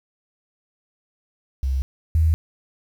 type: tone pair in turn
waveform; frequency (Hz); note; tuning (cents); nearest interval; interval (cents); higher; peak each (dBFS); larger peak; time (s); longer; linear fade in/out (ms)
sine; 66.4 / 80.01; C2 / D#2; +26 / +49; minor third; 323; second; -19 / -14; second; 1.63-1.82 / 2.15-2.34; neither; 0
effects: 8-bit